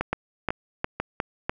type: two click trains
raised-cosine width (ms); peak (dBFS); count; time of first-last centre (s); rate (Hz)
0.5; -10 / -9; 4 / 4; 0.01-1.495 / 0.13-1.201; 2.02 / 2.8
effects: none